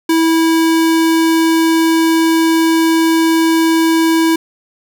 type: tone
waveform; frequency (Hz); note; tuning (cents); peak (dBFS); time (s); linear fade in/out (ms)
square; 326.3; E4; -18; -10; 0.09-4.36; 5
effects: none